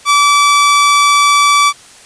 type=tone; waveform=sawtooth; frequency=1155 Hz; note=D6; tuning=29 cents flat; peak=-3 dBFS; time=0.05-1.73 s; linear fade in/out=50 ms; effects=white hiss -39 dBFS RMS until 2.05 s + resampled to 22050 Hz